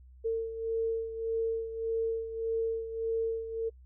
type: beating tone pair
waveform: sine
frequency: 452.1 / 453.8 Hz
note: A4 / A#4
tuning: +47 / -47 cents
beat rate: 1.7 Hz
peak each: -30 / -36 dBFS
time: 0.24-3.7 s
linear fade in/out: 20 ms
effects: noise-tail reverb RT60 0.1 s tail -26 dB re dry + added 63 Hz sine -51 dBFS peak until 3.85 s